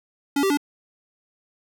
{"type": "tone with pitch steps", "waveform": "square", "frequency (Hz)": [282.3, 389.5, 288.7], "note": ["C#4", "G4", "D4"], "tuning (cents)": [32, -11, -30], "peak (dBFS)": -19, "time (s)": [0.36, 0.573], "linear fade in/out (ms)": 5, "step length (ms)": 71, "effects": []}